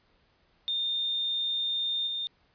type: tone with level steps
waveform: sine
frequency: 3631 Hz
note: A#7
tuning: 46 cents flat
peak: -27 / -30 dBFS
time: 0.68-2.27 s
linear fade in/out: 0 ms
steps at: 2.07 s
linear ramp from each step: 2 ms
effects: pink hiss -67 dBFS RMS until 2.54 s + resampled to 11025 Hz